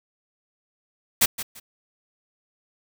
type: noise with echo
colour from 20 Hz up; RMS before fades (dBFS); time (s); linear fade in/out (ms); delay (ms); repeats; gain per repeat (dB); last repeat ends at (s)
white; -17; 1.21-1.26; 10; 170; 2; -13; 1.6
effects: none